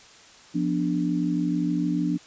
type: chord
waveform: sine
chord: B diminished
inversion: second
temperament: equal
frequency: 174.61 / 246.9 / 293.7 Hz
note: F3 / B3 / D4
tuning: 0 / 0 / 0 cents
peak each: -26 / -29 / -25 dBFS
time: 0.54-2.18 s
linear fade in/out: 20 ms
effects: white hiss -50 dBFS RMS until 2.26 s + resampled to 16000 Hz